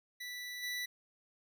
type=tone with level steps; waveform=25% pulse; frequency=1970 Hz; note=B6; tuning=5 cents flat; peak=-38 / -33 dBFS; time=0.2-0.86 s; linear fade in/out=10 ms; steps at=0.62 s; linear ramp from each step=20 ms; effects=none